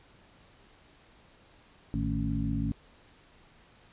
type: harmonic tone with a mistuned harmonic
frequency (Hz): 55.7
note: A1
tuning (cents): +22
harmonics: 1 / 2 / 3 / 4 / 5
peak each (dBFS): -34 / -34 / -34 / -34 / -34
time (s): 1.94-2.72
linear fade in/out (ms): 0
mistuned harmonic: 3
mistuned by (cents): -110
effects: pink hiss -59 dBFS RMS until 3.92 s + resampled to 8000 Hz